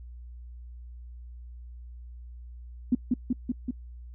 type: tone with echo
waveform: sine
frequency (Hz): 246.2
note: B3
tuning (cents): -5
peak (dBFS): -18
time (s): 2.92-2.95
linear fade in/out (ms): 5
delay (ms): 190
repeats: 4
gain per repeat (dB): -2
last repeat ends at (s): 3.71
effects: noise-tail reverb RT60 0.1 s tail -26 dB re dry + added 60 Hz sine -41 dBFS peak until 4.14 s